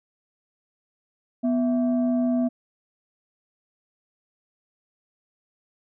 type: tone pair together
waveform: sine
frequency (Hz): 246.9 / 659.1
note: B3 / E5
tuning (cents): 0 / 0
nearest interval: octave + perfect fourth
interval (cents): 1700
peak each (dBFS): -19 / -27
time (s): 1.43-2.49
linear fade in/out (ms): 20
effects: tanh soft clip ceiling -15 dBFS